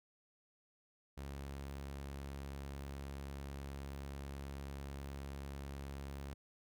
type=tone; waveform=sawtooth; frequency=69.3 Hz; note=C#2; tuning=in tune; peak=-40 dBFS; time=1.17-6.34 s; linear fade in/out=10 ms; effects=none

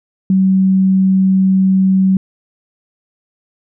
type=tone; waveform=sine; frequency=190 Hz; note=F#3; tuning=46 cents sharp; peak=-8 dBFS; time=0.3-2.17 s; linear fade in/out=2 ms; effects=none

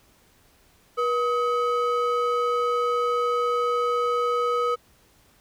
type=ring-modulated tone; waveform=triangle; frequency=875 Hz; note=A5; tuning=10 cents flat; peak=-16 dBFS; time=0.97-4.76 s; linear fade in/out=20 ms; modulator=393 Hz; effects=pink hiss -59 dBFS RMS until 5.4 s

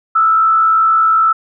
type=tone with frequency modulation; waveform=sine; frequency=1318.5 Hz; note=E6; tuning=in tune; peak=-8 dBFS; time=0.15-1.33 s; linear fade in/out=10 ms; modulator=60.4 Hz; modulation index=0.5; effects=none

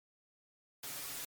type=noise with comb filter; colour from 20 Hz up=white; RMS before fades=-43 dBFS; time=0.83-1.25 s; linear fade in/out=5 ms; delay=7.1 ms; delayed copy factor=+0.95; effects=MP3 96 kbps

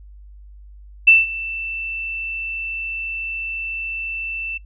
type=tone with ADSR envelope; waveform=sine; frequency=2666 Hz; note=E7; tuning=19 cents sharp; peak=-5 dBFS; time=1.07-4.58 s; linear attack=10 ms; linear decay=180 ms; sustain=-19 dB; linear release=11 ms; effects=noise-tail reverb RT60 0.1 s tail -18 dB re dry + added 50 Hz sine -39 dBFS peak until 4.65 s

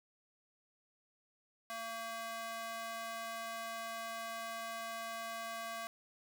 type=tone with high-pass filter; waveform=square; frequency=227.4 Hz; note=A#3; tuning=43 cents flat; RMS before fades=-43 dBFS; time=1.7-5.87 s; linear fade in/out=0 ms; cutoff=850 Hz; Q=1.4; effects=10-bit

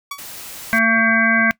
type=tone with exponential decay; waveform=sawtooth; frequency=1133 Hz; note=C#6; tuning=37 cents sharp; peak=-19 dBFS; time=0.11-0.25 s; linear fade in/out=5 ms; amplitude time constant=29 ms
type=noise; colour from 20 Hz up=white; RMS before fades=-34 dBFS; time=0.18-0.79 s; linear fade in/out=5 ms
type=harmonic tone; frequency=225.6 Hz; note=A3; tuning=44 cents sharp; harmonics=1 / 3 / 5 / 7 / 9 / 10; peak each=-19 / -24 / -24 / -16 / -20 / -24 dBFS; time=0.73-1.51 s; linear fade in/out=0 ms
effects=noise-tail reverb RT60 0.1 s tail -20 dB re dry

